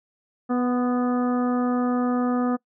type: harmonic tone with a mistuned harmonic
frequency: 246.9 Hz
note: B3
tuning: in tune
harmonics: 1 / 2 / 3 / 4 / 5 / 6 / 7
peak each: -21 / -29 / -31 / -41 / -32 / -44 / -44 dBFS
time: 0.49-2.57 s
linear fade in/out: 20 ms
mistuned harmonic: 4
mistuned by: +35 cents
effects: noise-tail reverb RT60 0.1 s tail -23 dB re dry